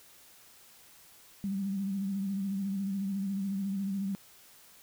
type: tone with vibrato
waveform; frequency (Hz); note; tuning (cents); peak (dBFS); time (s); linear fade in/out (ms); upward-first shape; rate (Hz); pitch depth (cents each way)
sine; 196; G3; 0; -30; 1.44-4.15; 0; sine; 14; 48
effects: white hiss -57 dBFS RMS until 4.82 s